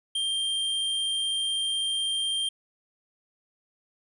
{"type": "tone", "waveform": "square", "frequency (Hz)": 3178, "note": "G7", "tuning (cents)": 23, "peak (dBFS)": -26, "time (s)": [0.15, 2.49], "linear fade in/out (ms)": 5, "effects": ["resampled to 24000 Hz"]}